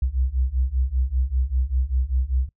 sine beating tone pair, 61.6 / 66.7 Hz, B1 / C2, -4 / +34 cents, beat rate 5.1 Hz, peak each -23 / -22 dBFS, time 0.02-2.49 s, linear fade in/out 5 ms, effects noise-tail reverb RT60 0.1 s tail -24 dB re dry

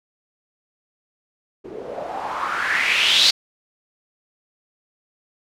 blue noise with low-pass filter sweep, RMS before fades -21 dBFS, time 1.64-3.31 s, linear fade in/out 10 ms, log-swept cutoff 350 to 4300 Hz, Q 4.3, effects none

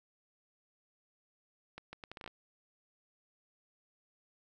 accelerating click train, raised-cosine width 0.3 ms, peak -29 dBFS, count 9, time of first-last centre 1.78-2.277 s, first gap 150 ms, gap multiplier 0.72, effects none

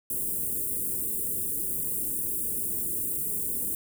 white band-stop noise, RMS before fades -30 dBFS, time 0.1-3.75 s, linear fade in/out 2 ms, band 460 to 8500 Hz, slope 48 dB/octave, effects none

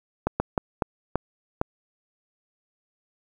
slowing click train, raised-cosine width 1 ms, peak -8 dBFS, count 6, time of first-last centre 0.27-1.614 s, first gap 130 ms, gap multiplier 1.37, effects 8-bit

